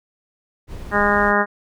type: noise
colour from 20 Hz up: brown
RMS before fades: -32 dBFS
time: 0.67-1.34 s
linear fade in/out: 50 ms
type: harmonic tone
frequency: 204.8 Hz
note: G#3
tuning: 24 cents flat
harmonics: 1 / 2 / 3 / 4 / 5 / 6 / 7 / 8 / 9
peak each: -23 / -23 / -23 / -23 / -23 / -23 / -23 / -23 / -23 dBFS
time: 0.91-1.46 s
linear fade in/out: 50 ms
effects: none